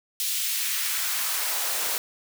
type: noise with high-pass filter sweep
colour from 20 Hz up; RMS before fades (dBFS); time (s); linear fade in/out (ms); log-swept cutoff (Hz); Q
white; -27; 0.2-1.98; 0; 3500 to 430; 1.1
effects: none